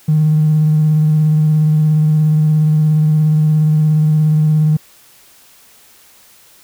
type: tone with vibrato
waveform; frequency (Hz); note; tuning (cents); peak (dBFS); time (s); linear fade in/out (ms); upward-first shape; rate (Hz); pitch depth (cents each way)
triangle; 154; D#3; -17; -5; 0.08-4.77; 10; sine; 17; 22
effects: tanh soft clip ceiling -6 dBFS + white hiss -46 dBFS RMS until 6.63 s